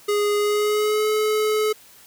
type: tone with pitch glide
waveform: square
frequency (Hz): 413.5 to 428.8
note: G#4 to A4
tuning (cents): -8 to -45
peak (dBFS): -19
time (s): 0.08-1.73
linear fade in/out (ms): 10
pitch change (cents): +63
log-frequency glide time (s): 0.38-1.08
effects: white hiss -49 dBFS RMS until 2.06 s